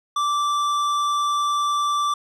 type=tone with tanh clipping; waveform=sine; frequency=1169 Hz; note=D6; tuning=8 cents flat; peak=-21 dBFS; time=0.16-2.14 s; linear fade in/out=5 ms; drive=13 dB; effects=none